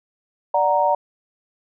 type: chord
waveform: sine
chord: D augmented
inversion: none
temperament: equal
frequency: 587.3 / 740 / 932.3 Hz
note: D5 / F#5 / A#5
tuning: 0 / 0 / 0 cents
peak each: -20 / -21 / -18 dBFS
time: 0.54-0.95 s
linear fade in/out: 5 ms
effects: none